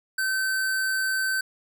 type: tone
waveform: square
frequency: 1539 Hz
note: G6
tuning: 32 cents flat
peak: -24 dBFS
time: 0.18-1.41 s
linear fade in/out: 5 ms
effects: none